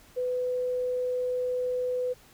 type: tone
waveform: sine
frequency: 500 Hz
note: B4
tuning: 21 cents sharp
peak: -26 dBFS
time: 0.16-2.14 s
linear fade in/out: 20 ms
effects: pink hiss -56 dBFS RMS until 2.33 s